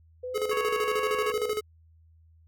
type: tone with vibrato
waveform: sine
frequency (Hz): 497.9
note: B4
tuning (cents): +14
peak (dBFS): -32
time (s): 0.23-1.52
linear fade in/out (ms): 10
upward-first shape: sine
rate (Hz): 1.5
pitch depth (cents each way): 42
type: tone with tremolo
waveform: square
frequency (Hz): 426.5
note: G#4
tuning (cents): +46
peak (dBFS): -26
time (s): 0.34-1.61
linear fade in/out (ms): 20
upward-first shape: square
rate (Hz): 13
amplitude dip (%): 65
type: harmonic tone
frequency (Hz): 554.4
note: C#5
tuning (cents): 0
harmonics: 2 / 3 / 4 / 5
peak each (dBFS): -31 / -39 / -38 / -40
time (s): 0.51-1.32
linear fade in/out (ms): 5
effects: added 81 Hz sine -55 dBFS peak until 2.47 s